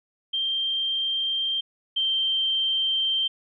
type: tone pair in turn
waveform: sine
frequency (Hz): 3166 / 3139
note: G7 / G7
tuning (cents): +17 / +2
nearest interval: unison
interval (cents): 15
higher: first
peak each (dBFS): -23 / -21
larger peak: second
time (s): 0.33-1.61 / 1.96-3.28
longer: second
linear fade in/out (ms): 10
effects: none